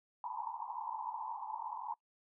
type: band-pass noise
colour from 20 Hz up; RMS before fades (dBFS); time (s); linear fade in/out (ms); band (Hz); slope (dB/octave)
pink; -42; 0.24-1.94; 2; 850 to 1000; 96
effects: noise-tail reverb RT60 0.1 s tail -22 dB re dry